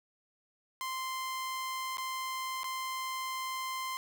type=tone with dropouts; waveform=sawtooth; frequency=1043 Hz; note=C6; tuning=6 cents flat; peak=-31 dBFS; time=0.81-3.97 s; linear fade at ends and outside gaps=0 ms; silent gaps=1.971-1.982 / 2.633-2.642 s; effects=none